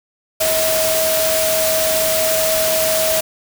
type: tone in noise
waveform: sine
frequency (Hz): 638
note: D#5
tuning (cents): +43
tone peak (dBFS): -17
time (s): 0.4-3.21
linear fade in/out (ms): 10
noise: white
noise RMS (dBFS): -19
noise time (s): 0.4-3.21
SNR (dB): -1
effects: none